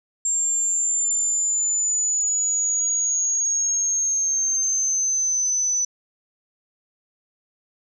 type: linear sweep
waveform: sine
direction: down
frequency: 7410 to 5980 Hz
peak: -19 dBFS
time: 0.25-5.85 s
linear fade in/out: 5 ms
effects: none